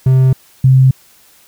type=tone pair in turn; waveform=triangle / sine; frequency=130.7 / 131.29 Hz; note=C3 / C3; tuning=-1 / +6 cents; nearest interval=unison; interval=7 cents; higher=second; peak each=-4 dBFS; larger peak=neither; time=0.06-0.33 / 0.64-0.91 s; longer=neither; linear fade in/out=5 ms; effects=white hiss -47 dBFS RMS until 1.47 s